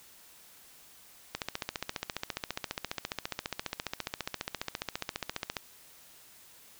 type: click train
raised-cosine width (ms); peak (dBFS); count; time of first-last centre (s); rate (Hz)
0.2; -15; 63; 1.35-5.568; 14.7
effects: white hiss -56 dBFS RMS until 6.79 s